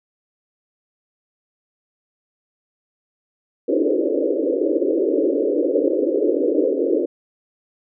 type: band-pass noise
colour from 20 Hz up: pink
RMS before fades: -19 dBFS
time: 3.68-7.06 s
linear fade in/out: 10 ms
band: 280 to 560 Hz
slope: 96 dB/octave
effects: none